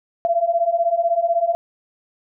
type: beating tone pair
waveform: sine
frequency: 669 / 685 Hz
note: E5 / F5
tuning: +25 / -34 cents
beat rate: 16 Hz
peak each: -20 / -18 dBFS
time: 0.25-1.55 s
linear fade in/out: 0 ms
effects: none